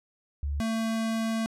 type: tone pair in turn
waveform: sine / square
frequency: 71.6 / 224.3 Hz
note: D2 / A3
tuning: -43 / +34 cents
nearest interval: octave + minor sixth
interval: 1977 cents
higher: second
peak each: -27 dBFS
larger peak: neither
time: 0.43-0.6 / 0.6-1.46 s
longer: second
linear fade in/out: 0 ms
effects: low-pass 11000 Hz 12 dB/octave